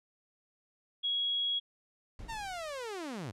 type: tone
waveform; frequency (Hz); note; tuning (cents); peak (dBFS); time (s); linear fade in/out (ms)
sine; 3320; G#7; -1; -29; 1.03-1.6; 20
type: noise with exponential decay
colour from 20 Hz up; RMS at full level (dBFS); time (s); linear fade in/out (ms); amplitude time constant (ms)
brown; -42; 2.19-3.07; 2; 190
type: linear sweep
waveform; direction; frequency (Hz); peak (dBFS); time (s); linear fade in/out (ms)
sawtooth; down; 931 to 87.31; -34; 2.28-3.32; 20
effects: low-pass 9000 Hz 12 dB/octave